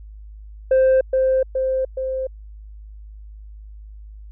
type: tone with echo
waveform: sine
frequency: 523.3 Hz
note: C5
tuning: in tune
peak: -9 dBFS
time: 0.71-1.01 s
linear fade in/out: 5 ms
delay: 420 ms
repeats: 3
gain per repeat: -4 dB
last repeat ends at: 2.27 s
effects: tanh soft clip ceiling -11 dBFS + added 52 Hz sine -36 dBFS peak until 4.31 s